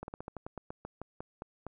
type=slowing click train; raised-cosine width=1 ms; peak=-26 dBFS; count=14; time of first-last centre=0.03-1.667 s; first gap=51 ms; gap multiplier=1.14; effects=none